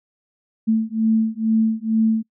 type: beating tone pair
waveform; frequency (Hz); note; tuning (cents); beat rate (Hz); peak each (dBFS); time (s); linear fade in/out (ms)
sine; 220.7 / 222.9; A3 / A3; +5 / +23; 2.2; -19; 0.67-2.23; 20
effects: noise-tail reverb RT60 0.1 s tail -26 dB re dry